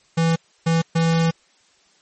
square tone bursts at uneven times, 164.81 Hz, E3, in tune, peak -16 dBFS, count 3, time 0.17-0.36 / 0.66-0.82 / 0.95-1.31 s, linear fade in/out 10 ms, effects white hiss -58 dBFS RMS until 2.01 s + MP3 32 kbps

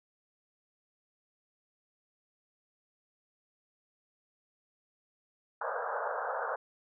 pink band-pass noise, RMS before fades -35 dBFS, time 5.61-6.56 s, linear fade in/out 5 ms, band 460 to 1600 Hz, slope 96 dB/octave, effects none

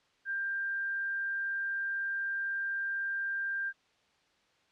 sine tone, 1589 Hz, G6, 23 cents sharp, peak -31 dBFS, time 0.25-3.73 s, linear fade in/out 50 ms, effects white hiss -69 dBFS RMS until 4.71 s + low-pass 4000 Hz 12 dB/octave

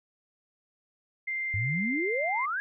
sine tone, 2093 Hz, C7, in tune, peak -29 dBFS, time 1.27-2.46 s, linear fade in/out 10 ms
sine exponential sweep, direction up, 93.4 to 1689 Hz, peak -28 dBFS, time 1.54-2.6 s, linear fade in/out 0 ms
effects none

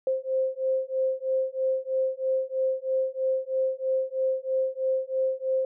sine beating tone pair, 523.3 / 526.4 Hz, C5 / C5, 0 / +10 cents, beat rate 3.1 Hz, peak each -27 dBFS, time 0.07-5.65 s, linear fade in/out 2 ms, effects none

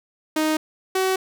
sawtooth tone pair in turn, 311.1 / 377.6 Hz, D#4 / F#4, 0 / +35 cents, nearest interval minor third, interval 335 cents, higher second, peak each -15 dBFS, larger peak neither, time 0.36-0.57 / 0.95-1.16 s, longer neither, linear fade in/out 5 ms, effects none

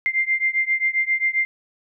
sine beating tone pair, 2093 / 2100.5 Hz, C7 / C7, 0 / +6 cents, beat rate 7.5 Hz, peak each -21 / -22 dBFS, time 0.06-1.45 s, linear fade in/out 0 ms, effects none

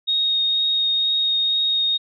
sine tone with vibrato, 3729 Hz, A#7, in tune, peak -17 dBFS, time 0.07-1.98 s, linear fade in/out 20 ms, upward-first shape triangle, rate 2.1 Hz, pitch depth 9 cents each way, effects none

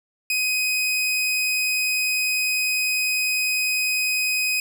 sawtooth tone, 2510 Hz, D#7, 15 cents sharp, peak -17 dBFS, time 0.3-4.6 s, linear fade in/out 2 ms, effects none

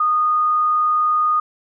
sine tone, 1232 Hz, D#6, 17 cents flat, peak -14 dBFS, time 0-1.4 s, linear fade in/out 5 ms, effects none

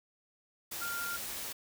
sine tone in noise, 1396.9 Hz, F6, in tune, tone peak -36 dBFS, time 0.81-1.17 s, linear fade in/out 10 ms, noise white, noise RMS -40 dBFS, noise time 0.71-1.53 s, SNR +1 dB, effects none

